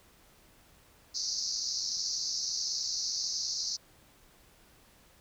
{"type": "band-pass noise", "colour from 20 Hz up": "white", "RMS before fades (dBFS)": -34, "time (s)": [1.14, 3.77], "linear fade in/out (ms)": 20, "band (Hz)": [4300, 6200], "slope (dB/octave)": 96, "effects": ["pink hiss -61 dBFS RMS until 5.2 s"]}